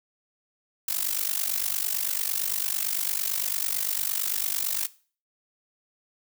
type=noise with amplitude modulation; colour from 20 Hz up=blue; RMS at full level=-24 dBFS; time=0.88-4.87 s; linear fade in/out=5 ms; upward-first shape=sine; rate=48.9 Hz; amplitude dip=90%; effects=noise-tail reverb RT60 0.4 s tail -18 dB re dry